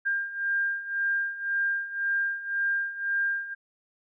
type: beating tone pair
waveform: sine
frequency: 1599 / 1600.9 Hz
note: G6 / G6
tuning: +34 / +36 cents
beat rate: 1.9 Hz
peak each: -31 / -27 dBFS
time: 0.05-3.55 s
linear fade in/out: 20 ms
effects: none